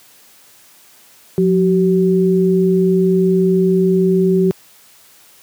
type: tone pair together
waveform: sine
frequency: 179.24 / 379.8 Hz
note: F3 / F#4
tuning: +45 / +45 cents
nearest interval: octave + minor second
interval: 1300 cents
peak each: -13 dBFS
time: 1.38-4.51 s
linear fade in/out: 0 ms
effects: white hiss -47 dBFS RMS until 5.42 s + high-pass 100 Hz 12 dB/octave